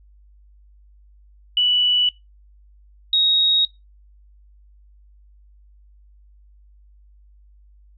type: tone pair in turn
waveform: sine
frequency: 2958 / 3772 Hz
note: F#7 / A#7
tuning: -1 / +20 cents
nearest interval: major third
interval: 421 cents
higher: second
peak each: -14 dBFS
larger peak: neither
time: 1.57-2.09 / 3.13-3.65 s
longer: neither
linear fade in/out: 2 ms
effects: noise-tail reverb RT60 0.2 s tail -21 dB re dry + added 50 Hz sine -48 dBFS peak until 7.97 s